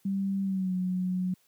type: tone with pitch glide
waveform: sine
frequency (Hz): 195.3 to 183.28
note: G3 to F#3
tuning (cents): -6 to -16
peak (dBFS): -26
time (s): 0.05-1.34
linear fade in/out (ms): 5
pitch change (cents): -110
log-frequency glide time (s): 0.43-0.74
effects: white hiss -67 dBFS RMS until 1.47 s + high-pass 100 Hz 12 dB/octave